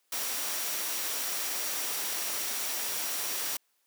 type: tone in noise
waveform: sine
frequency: 5690 Hz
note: F8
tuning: 31 cents sharp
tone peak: -42 dBFS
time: 0.12-3.57 s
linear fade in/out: 5 ms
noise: white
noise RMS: -33 dBFS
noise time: 0.12-3.57 s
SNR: -12 dB
effects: white hiss -73 dBFS RMS until 3.86 s + high-pass 300 Hz 12 dB/octave